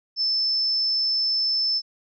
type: tone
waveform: sine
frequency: 5274 Hz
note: E8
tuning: in tune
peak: -20 dBFS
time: 0.16-1.82 s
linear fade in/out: 50 ms
effects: none